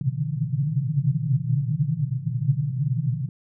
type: band-pass noise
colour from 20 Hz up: pink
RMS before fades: -24 dBFS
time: 0.01-3.29 s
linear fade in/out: 2 ms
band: 120 to 160 Hz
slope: 96 dB/octave
effects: none